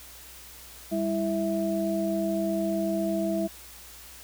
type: tone cluster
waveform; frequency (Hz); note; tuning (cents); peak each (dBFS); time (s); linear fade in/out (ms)
sine; 199.4 / 328.9 / 657; G3 / E4 / E5; +30 / -4 / -6; -29; 0.91-3.48; 20
effects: added 60 Hz sine -53 dBFS peak until 4.23 s + white hiss -47 dBFS RMS until 4.23 s